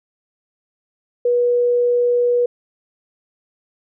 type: tone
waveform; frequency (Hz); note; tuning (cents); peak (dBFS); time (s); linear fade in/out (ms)
sine; 485.1; B4; -31; -13; 1.25-2.46; 5
effects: none